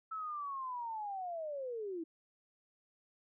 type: linear sweep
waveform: sine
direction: down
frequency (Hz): 1318.5 to 314.8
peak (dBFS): -38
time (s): 0.11-2.04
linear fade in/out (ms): 10
effects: none